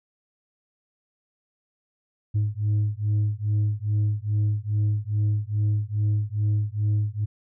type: beating tone pair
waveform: sine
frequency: 103.83 / 106.23 Hz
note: G#2 / G#2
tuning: 0 / +40 cents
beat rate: 2.4 Hz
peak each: -22 dBFS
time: 2.34-7.26 s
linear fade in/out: 20 ms
effects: tanh soft clip ceiling -18 dBFS